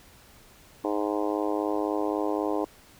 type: harmonic tone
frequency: 103.83 Hz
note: G#2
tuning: in tune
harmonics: 3 / 4 / 5 / 6 / 7 / 8 / 9 / 10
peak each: -29 / -31 / -33 / -35 / -36 / -37 / -38 / -39 dBFS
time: 0.84-2.65 s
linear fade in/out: 5 ms
effects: pink hiss -54 dBFS RMS until 2.99 s